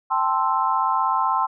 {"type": "chord", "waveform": "sine", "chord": "A minor seventh", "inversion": "third", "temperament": "equal", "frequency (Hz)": [784, 880, 1046.5, 1318.5], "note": ["G5", "A5", "C6", "E6"], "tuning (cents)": [0, 0, 0, 0], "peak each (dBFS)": [-26, -24, -21, -26], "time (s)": [0.1, 1.47], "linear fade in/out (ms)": 20, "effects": []}